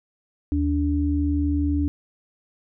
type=tone pair together; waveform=sine; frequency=77.74 / 289.3 Hz; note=D#2 / D4; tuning=-1 / -26 cents; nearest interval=octave + major seventh; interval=2275 cents; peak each=-22 dBFS; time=0.52-1.88 s; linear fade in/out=0 ms; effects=none